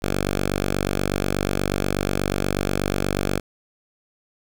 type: tone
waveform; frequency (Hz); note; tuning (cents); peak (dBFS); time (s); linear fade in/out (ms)
5% pulse; 48.27; G1; -26; -10; 0.02-3.4; 10
effects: none